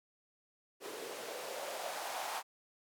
blue noise with band-pass filter sweep, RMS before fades -42 dBFS, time 0.8-2.43 s, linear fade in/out 50 ms, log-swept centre 390 to 850 Hz, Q 3.3, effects none

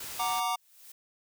white noise, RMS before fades -40 dBFS, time 0-0.4 s, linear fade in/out 5 ms
square chord, Gb augmented, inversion none, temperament equal with one note detuned, 737.9 / 932.3 / 1174.7 Hz, Gb5 / Bb5 / D6, -5 / 0 / 0 cents, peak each -33 dBFS, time 0.19-0.56 s, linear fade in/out 10 ms
blue noise with exponential growth, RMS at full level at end -47 dBFS, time 0.32-0.92 s, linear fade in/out 5 ms, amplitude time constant 130 ms
effects none

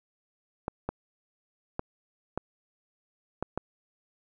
clicks, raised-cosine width 1 ms, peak -16 dBFS, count 6, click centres 0.681 / 0.89 / 1.794 / 2.376 / 3.426 / 3.576 s, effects none

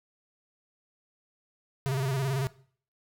square tone with vibrato, 134.4 Hz, C3, 47 cents sharp, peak -27 dBFS, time 1.86-2.47 s, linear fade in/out 0 ms, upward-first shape square, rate 18 Hz, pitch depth 64 cents each way, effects noise-tail reverb RT60 0.5 s tail -19 dB re dry

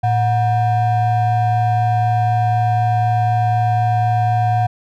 triangle ring-modulated tone, 421 Hz, G#4, 24 cents sharp, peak -8 dBFS, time 0.03-4.67 s, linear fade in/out 10 ms, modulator 309 Hz, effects none

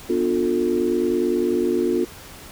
sine chord, B half-diminished seventh, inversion none, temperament just, 246.9 / 296.3 / 355.6 / 444.5 Hz, B3 / D4 / F4 / A4, 0 / +15 / +31 / +18 cents, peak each -25 / -26 / -20 / -26 dBFS, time 0.09-2.05 s, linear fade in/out 10 ms, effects pink hiss -41 dBFS RMS until 2.51 s

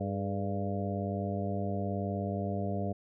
harmonic tone with a mistuned harmonic, 99.1 Hz, G2, 19 cents sharp, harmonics 1 / 2 / 3 / 4 / 5 / 6 / 7, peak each -35 / -35 / -42 / -41 / -43 / -40 / -40 dBFS, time 0-2.93 s, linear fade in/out 10 ms, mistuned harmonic 4, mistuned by +72 cents, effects none

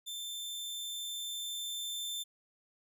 sawtooth tone with level ramp, 3554 Hz, A7, 17 cents sharp, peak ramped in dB -36 to -33 dBFS, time 0.06-2.24 s, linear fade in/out 20 ms, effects none

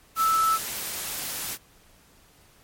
sine tone in noise, 1314 Hz, E6, 6 cents flat, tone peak -19 dBFS, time 0.16-0.59 s, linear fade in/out 50 ms, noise white, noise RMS -32 dBFS, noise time 0.15-1.58 s, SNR +10 dB, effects pink hiss -57 dBFS RMS until 2.63 s + MP3 64 kbps

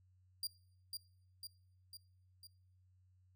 sawtooth tone with echo, 4773 Hz, D8, 27 cents sharp, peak -35 dBFS, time 0.43-0.47 s, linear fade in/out 2 ms, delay 500 ms, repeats 4, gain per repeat -4 dB, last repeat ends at 2.47 s, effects noise-tail reverb RT60 0.7 s tail -22 dB re dry + added 92 Hz sine -67 dBFS peak until 3.35 s

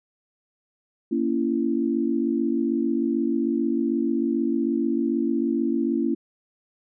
sine chord, A# diminished, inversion none, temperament just, 233.1 / 279.7 / 335.6 Hz, A#3 / C#4 / E4, 0 / +16 / +31 cents, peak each -25 dBFS, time 1.11-6.15 s, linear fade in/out 10 ms, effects none

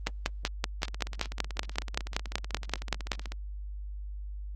two click trains, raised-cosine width 0.2 ms, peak -21 / -9 dBFS, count 41 / 17, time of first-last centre 0.82-3.32 / 0.07-3.118 s, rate 16 / 5.25 Hz, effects added 50 Hz sine -36 dBFS peak until 4.55 s + Opus 24 kbps

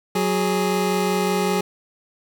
25% pulse tone pair together, 185 / 415.3 Hz, F#3 / G#4, 0 / 0 cents, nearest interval octave + major second, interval 1400 cents, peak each -18 dBFS, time 0.15-1.61 s, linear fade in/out 5 ms, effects none

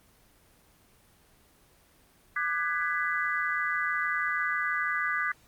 sine chord, G# half-diminished seventh, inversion second, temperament just, 1196.1 / 1495.1 / 1661.2 / 1993.5 Hz, D6 / F#6 / G#6 / B6, +31 / +18 / 0 / +16 cents, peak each -32 dBFS, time 2.36-5.32 s, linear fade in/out 5 ms, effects pink hiss -61 dBFS RMS until 5.47 s + Opus 24 kbps

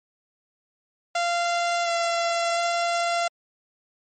sawtooth tone with pitch steps, 691 / 681 / 687 Hz, F5 / F5 / F5, -19 / -44 / -29 cents, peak -18 dBFS, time 1.15-3.28 s, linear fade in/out 5 ms, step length 710 ms, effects MP3 32 kbps

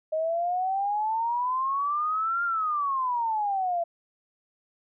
sine exponential two-way sweep, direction up then down, 622 to 1408 to 670 Hz, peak -24 dBFS, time 0.12-3.84 s, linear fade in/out 10 ms, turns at 2.44 s, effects none

